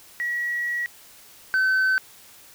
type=tone pair in turn; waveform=sine; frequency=1920 / 1528.8 Hz; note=B6 / G6; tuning=-49 / -44 cents; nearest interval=major third; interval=395 cents; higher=first; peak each=-23 / -15 dBFS; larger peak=second; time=0.2-0.86 / 1.54-1.98 s; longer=first; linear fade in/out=0 ms; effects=tanh soft clip ceiling -17 dBFS + white hiss -49 dBFS RMS until 2.54 s

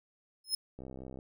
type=tone with exponential growth; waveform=sawtooth; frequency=5160 Hz; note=E8; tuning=38 cents flat; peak=-23 dBFS; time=0.44-0.55 s; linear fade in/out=5 ms; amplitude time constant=23 ms
type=click train; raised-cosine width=2 ms; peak=-32 dBFS; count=27; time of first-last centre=0.79-1.189 s; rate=65.2 Hz
effects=none

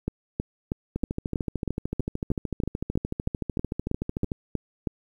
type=two click trains; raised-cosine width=3 ms; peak=-15 / -13 dBFS; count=46 / 16; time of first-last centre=0.96-4.318 / 0.08-4.872 s; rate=13.4 / 3.13 Hz; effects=9-bit

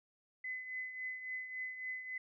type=tone with tremolo; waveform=sine; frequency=2025 Hz; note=B6; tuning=43 cents sharp; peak=-37 dBFS; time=0.44-2.18 s; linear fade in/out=5 ms; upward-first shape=triangle; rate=3.6 Hz; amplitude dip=65%; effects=none

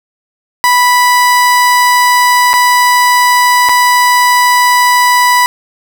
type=tone with dropouts; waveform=30% pulse; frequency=986 Hz; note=B5; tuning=3 cents flat; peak=-3 dBFS; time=0.64-5.46 s; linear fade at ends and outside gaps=0 ms; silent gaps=2.532-2.538 / 3.688-3.693 s; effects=none

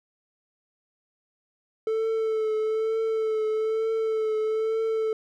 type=tone with vibrato; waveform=triangle; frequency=440 Hz; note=A4; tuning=in tune; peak=-21 dBFS; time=1.87-5.13 s; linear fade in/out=2 ms; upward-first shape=triangle; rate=1.1 Hz; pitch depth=30 cents each way; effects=none

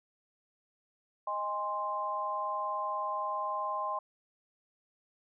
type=chord; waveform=sine; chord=Ab major; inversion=second; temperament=equal with one note detuned; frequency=622.3 / 816.3 / 1046.5 Hz; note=Eb5 / Ab5 / C6; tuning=0 / -30 / 0 cents; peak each=-39 / -38 / -33 dBFS; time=1.27-3.99 s; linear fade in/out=5 ms; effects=none

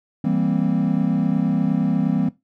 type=chord; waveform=triangle; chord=C dominant seventh; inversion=first; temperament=equal; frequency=164.81 / 196 / 233.1 / 261.6 Hz; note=E3 / G3 / Bb3 / C4; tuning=0 / 0 / 0 / 0 cents; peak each=-21 dBFS; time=0.24-2.29 s; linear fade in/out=5 ms; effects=noise-tail reverb RT60 0.2 s tail -17 dB re dry

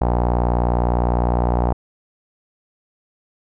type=tone with low-pass filter; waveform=sawtooth; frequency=59.9 Hz; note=A#1; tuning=48 cents sharp; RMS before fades=-18 dBFS; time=0.01-1.73 s; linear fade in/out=5 ms; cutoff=830 Hz; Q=3.2; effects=none

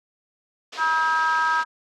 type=band-pass noise; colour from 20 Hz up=white; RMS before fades=-38 dBFS; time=0.72-1.64 s; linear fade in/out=10 ms; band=270 to 5000 Hz; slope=24 dB/octave
type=harmonic tone; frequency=320 Hz; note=D#4; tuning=49 cents sharp; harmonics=3 / 4 / 5; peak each=-23 / -23 / -23 dBFS; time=0.77-1.65 s; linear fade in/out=50 ms
effects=none

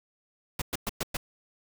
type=noise bursts; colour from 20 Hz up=pink; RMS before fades=-30 dBFS; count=5; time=0.59-1.17 s; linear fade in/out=5 ms; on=28 ms; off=110 ms; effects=none

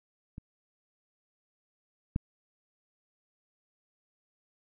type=clicks; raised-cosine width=5 ms; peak=-29 / -16 dBFS; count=2; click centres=0.381 / 2.161 s; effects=none

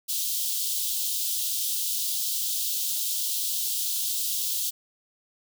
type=high-pass noise; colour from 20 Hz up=white; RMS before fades=-28 dBFS; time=0.08-4.71 s; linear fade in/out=20 ms; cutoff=3100 Hz; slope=48 dB/octave; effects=none

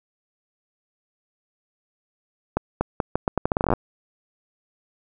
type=accelerating click train; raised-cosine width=1 ms; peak=-6 dBFS; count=17; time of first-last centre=2.57-3.736 s; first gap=240 ms; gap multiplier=0.8; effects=none

